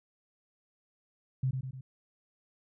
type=tone with echo; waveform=sine; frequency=130.81 Hz; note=C3; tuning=in tune; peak=-26 dBFS; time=1.43-1.51 s; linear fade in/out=5 ms; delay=100 ms; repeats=3; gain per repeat=-5 dB; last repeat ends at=1.81 s; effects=none